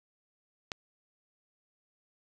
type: click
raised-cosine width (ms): 0.2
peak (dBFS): -17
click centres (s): 0.718
effects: none